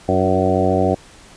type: harmonic tone with a mistuned harmonic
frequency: 94 Hz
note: F#2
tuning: 28 cents sharp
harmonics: 1 / 2 / 3 / 4 / 5 / 6 / 7 / 8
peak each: -22 / -22 / -22 / -22 / -22 / -22 / -22 / -22 dBFS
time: 0.08-0.95 s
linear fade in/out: 10 ms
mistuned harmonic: 4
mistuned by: -39 cents
effects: pink hiss -44 dBFS RMS until 1.36 s + resampled to 22050 Hz